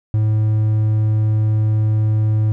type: tone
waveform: triangle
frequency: 108 Hz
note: A2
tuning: 32 cents flat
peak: -11 dBFS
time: 0.14-2.52 s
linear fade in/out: 0 ms
effects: none